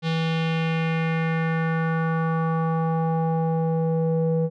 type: tone with low-pass filter sweep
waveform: square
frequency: 162.7 Hz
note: E3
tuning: 22 cents flat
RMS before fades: -23 dBFS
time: 0.02-4.5 s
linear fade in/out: 50 ms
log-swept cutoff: 3700 to 460 Hz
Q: 2.5
effects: none